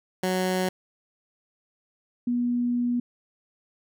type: tone pair in turn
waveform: 15% pulse / sine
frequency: 185 / 242.5 Hz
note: F#3 / B3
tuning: 0 / -31 cents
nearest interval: perfect fourth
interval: 469 cents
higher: second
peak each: -17 / -22 dBFS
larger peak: first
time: 0.23-0.69 / 2.27-3 s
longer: second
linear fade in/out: 5 ms
effects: none